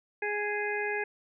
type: harmonic tone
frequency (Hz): 415.3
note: G#4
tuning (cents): 0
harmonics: 1 / 2 / 4 / 5 / 6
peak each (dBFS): -33 / -37 / -34 / -37 / -38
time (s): 0.22-1.04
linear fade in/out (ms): 5
effects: none